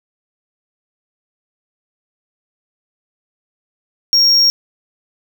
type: tone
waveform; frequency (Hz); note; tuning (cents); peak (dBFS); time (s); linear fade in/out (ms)
triangle; 5570; F8; -5; -7; 4.13-4.5; 0
effects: none